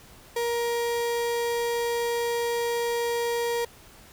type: tone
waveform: 35% pulse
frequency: 471.2 Hz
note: A#4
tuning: 19 cents sharp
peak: -23 dBFS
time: 0.36-3.65 s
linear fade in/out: 5 ms
effects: pink hiss -51 dBFS RMS until 4.12 s